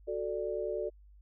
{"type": "chord", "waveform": "sine", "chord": "D major", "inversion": "first", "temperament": "equal", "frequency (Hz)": [370, 440, 587.3], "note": ["F#4", "A4", "D5"], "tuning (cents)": [0, 0, 0], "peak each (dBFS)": [-37, -36, -36], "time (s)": [0.07, 0.9], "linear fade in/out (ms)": 20, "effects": ["added 50 Hz sine -54 dBFS peak until 1.21 s"]}